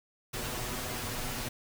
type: noise with comb filter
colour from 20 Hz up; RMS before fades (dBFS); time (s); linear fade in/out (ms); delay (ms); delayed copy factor
pink; -36; 0.33-1.49; 10; 8.1; +0.7
effects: none